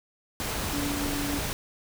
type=tone in noise; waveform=sine; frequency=287.1 Hz; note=D4; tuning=39 cents flat; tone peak=-30 dBFS; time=0.73-1.39 s; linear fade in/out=0 ms; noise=pink; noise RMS=-31 dBFS; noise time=0.4-1.53 s; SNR=-2 dB; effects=none